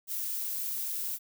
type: noise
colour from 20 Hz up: violet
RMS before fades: -34 dBFS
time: 0.07-1.19 s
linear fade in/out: 50 ms
effects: none